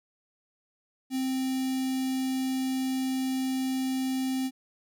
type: tone with notch filter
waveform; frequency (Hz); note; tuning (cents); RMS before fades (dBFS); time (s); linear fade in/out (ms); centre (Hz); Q
square; 261.6; C4; 0; -29; 1.1-4.51; 50; 1200; 0.6
effects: none